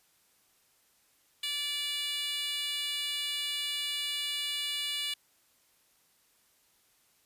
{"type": "tone with high-pass filter", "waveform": "10% pulse", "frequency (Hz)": 580, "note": "D5", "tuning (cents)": -22, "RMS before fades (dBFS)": -34, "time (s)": [1.43, 5.14], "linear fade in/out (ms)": 5, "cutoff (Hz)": 3200, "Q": 2.7, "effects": ["white hiss -68 dBFS RMS until 7.25 s", "resampled to 32000 Hz"]}